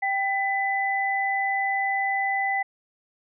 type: tone pair together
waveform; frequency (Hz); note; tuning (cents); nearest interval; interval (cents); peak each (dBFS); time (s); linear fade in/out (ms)
sine; 784 / 2000; G5 / B6; 0 / +21; octave + major third; 1621; -25; 0.02-2.63; 10
effects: none